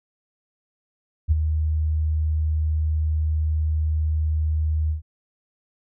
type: tone with ADSR envelope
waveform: sine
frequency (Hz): 77.7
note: D#2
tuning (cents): -2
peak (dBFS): -12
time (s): 1.28-5.02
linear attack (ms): 35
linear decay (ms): 21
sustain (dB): -7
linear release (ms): 120
effects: none